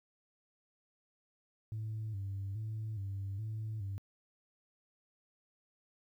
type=tone with vibrato; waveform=sine; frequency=103.6 Hz; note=G#2; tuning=4 cents flat; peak=-35 dBFS; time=1.72-3.98 s; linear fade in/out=0 ms; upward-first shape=square; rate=1.2 Hz; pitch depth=91 cents each way; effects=tanh soft clip ceiling -34 dBFS + 12-bit